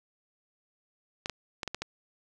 clicks, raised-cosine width 0.2 ms, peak -16 dBFS, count 6, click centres 1.259 / 1.297 / 1.632 / 1.677 / 1.746 / 1.82 s, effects none

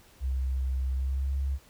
sine tone with pitch glide, 65.41 to 68.31 Hz, C2 to C#2, 0 to -25 cents, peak -26 dBFS, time 0.2-1.59 s, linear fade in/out 50 ms, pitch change +75 cents, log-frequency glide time 0.92-1.33 s, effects pink hiss -58 dBFS RMS until 1.69 s

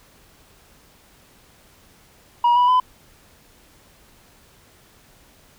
sine tone with pitch steps, 958 / 982.1 / 1006.8 Hz, A#5 / B5 / B5, +47 / -10 / +33 cents, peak -10 dBFS, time 2.44-2.8 s, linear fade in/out 5 ms, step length 120 ms, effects tanh soft clip ceiling -12 dBFS + pink hiss -53 dBFS RMS until 5.58 s

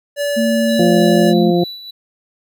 square tone, 576 Hz, D5, 34 cents flat, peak -17 dBFS, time 0.16-1.34 s, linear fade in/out 50 ms
sine tone with pitch glide, 228.2 to 218.3 Hz, A#3 to A3, -37 to -13 cents, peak -14 dBFS, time 0.36-1.52 s, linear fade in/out 20 ms, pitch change -76 cents, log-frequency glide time 0.86-0.94 s
triangle tone with tremolo, 3951 Hz, B7, in tune, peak -24 dBFS, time 0.68-1.91 s, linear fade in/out 10 ms, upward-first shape sine, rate 3.3 Hz, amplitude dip 55%
harmonic tone, 174.61 Hz, F3, in tune, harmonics 1 / 2 / 3 / 4, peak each -15 / -14 / -21 / -21 dBFS, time 0.79-1.64 s, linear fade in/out 5 ms
effects none

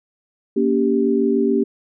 sine chord, G diminished, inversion first, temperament just, 235.2 / 282.2 / 392 Hz, Bb3 / Db4 / G4, +16 / +31 / 0 cents, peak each -19 / -20 / -18 dBFS, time 0.56-1.64 s, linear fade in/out 10 ms, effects none

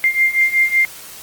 sine beating tone pair, 2101 / 2106.3 Hz, C7 / C7, +7 / +11 cents, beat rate 5.3 Hz, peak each -17 / -14 dBFS, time 0.04-0.85 s, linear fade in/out 0 ms, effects white hiss -36 dBFS RMS until 1.22 s + Opus 24 kbps

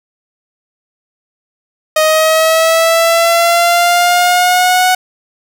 sawtooth linear sweep, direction up, 622.3 to 740 Hz, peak -4 dBFS, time 1.96-4.95 s, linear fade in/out 5 ms, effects none

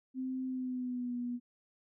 sine tone with pitch glide, 259.3 to 243.3 Hz, C4 to B3, -15 to -26 cents, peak -34 dBFS, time 0.14-1.4 s, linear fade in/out 50 ms, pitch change -111 cents, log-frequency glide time 0.46-1.16 s, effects none

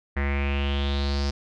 square tone with low-pass filter sweep, 70.2 Hz, C#2, 22 cents sharp, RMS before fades -25 dBFS, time 0.16-1.31 s, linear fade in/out 10 ms, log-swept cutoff 1900 to 5200 Hz, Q 5.6, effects none

